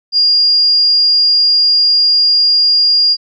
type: tone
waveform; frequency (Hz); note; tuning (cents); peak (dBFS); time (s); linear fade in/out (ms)
sine; 4826; D8; +46; -7; 0.12-3.17; 50
effects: none